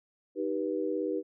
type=chord; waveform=sine; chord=Eb augmented; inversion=none; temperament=just; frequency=311.1 / 388.9 / 486.1 Hz; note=Eb4 / G4 / B4; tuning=0 / -14 / -28 cents; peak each=-33 dBFS; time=0.35-1.23 s; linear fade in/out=50 ms; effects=none